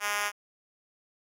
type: tone with high-pass filter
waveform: 5% pulse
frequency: 206 Hz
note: G#3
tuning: 14 cents flat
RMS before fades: -30 dBFS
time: 0-0.32 s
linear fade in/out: 50 ms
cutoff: 920 Hz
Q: 0.8
effects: AAC 64 kbps